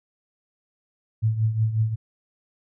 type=tone with tremolo; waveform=sine; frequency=110.4 Hz; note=A2; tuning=6 cents sharp; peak=-16 dBFS; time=1.22-1.96 s; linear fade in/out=20 ms; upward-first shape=triangle; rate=5.5 Hz; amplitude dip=75%; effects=none